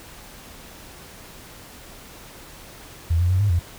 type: tone with pitch steps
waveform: sine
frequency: 83.1 / 88.3 / 92.7 / 102.4 / 86 Hz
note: E2 / F2 / F#2 / G#2 / F2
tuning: +15 / +20 / +4 / -24 / -26 cents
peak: -16 dBFS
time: 3.1-3.595 s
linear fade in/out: 10 ms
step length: 99 ms
effects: pink hiss -43 dBFS RMS until 3.78 s